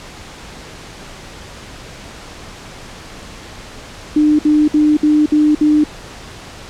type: tone bursts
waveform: sine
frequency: 301.5 Hz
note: D4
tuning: 46 cents sharp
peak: -8 dBFS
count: 6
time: 4.16-5.84 s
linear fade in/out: 5 ms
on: 230 ms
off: 60 ms
effects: pink hiss -34 dBFS RMS until 6.69 s + low-pass 7000 Hz 12 dB/octave